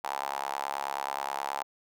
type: tone with high-pass filter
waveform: sawtooth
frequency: 69.4 Hz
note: C#2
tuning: 3 cents sharp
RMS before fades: -34 dBFS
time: 0.04-1.63 s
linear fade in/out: 0 ms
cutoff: 850 Hz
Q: 4.9
effects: none